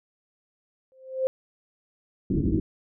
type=tone with exponential growth; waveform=sine; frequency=523.3 Hz; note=C5; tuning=in tune; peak=-18 dBFS; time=0.92-1.27 s; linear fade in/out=0 ms; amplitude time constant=76 ms
type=low-pass noise; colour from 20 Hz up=white; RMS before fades=-24 dBFS; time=2.3-2.6 s; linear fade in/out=2 ms; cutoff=350 Hz; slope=48 dB/octave
effects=none